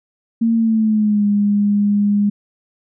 sine tone with pitch glide, 228.5 to 204.7 Hz, A#3 to G#3, -34 to -25 cents, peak -12 dBFS, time 0.41-2.3 s, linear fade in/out 10 ms, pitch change -191 cents, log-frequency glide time 0.55-1.26 s, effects none

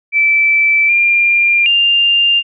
sine tone with pitch steps, 2322 / 2394 / 2797 Hz, D7 / D7 / F7, -20 / +33 / +2 cents, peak -8 dBFS, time 0.12-2.43 s, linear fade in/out 50 ms, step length 770 ms, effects none

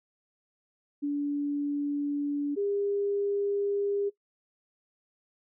sine tone pair in turn, 288.2 / 403.4 Hz, D4 / G4, -33 / +50 cents, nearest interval tritone, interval 583 cents, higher second, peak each -26 dBFS, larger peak neither, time 1.02-2.56 / 2.56-4.1 s, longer neither, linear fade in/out 20 ms, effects noise-tail reverb RT60 0.1 s tail -18 dB re dry

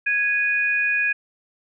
sine tone pair together, 1661.2 / 2475 Hz, G#6 / D#7, 0 / -10 cents, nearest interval perfect fifth, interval 690 cents, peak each -21 dBFS, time 0.06-1.13 s, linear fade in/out 10 ms, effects none

